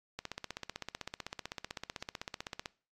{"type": "click train", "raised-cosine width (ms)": 0.2, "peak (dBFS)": -21, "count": 40, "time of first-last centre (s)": [0.19, 2.658], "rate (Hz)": 15.8, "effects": ["noise-tail reverb RT60 0.4 s tail -22 dB re dry", "AAC 48 kbps"]}